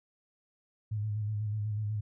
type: tone with vibrato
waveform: sine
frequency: 105.9 Hz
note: G#2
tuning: 34 cents sharp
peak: -30 dBFS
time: 0.91-2.01 s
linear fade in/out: 10 ms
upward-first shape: square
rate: 8.1 Hz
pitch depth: 35 cents each way
effects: none